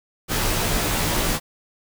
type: noise with comb filter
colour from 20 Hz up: pink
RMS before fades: -22 dBFS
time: 0.28-1.4 s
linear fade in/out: 50 ms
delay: 15 ms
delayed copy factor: -0.8
effects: none